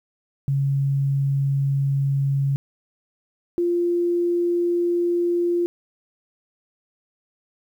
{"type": "tone pair in turn", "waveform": "sine", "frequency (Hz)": [138.3, 347.5], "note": ["C#3", "F4"], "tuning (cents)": [-4, -9], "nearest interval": "octave + major third", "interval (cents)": 1595, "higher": "second", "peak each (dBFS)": -18, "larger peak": "neither", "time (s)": [[0.48, 2.56], [3.58, 5.66]], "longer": "neither", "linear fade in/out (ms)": 0, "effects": ["9-bit"]}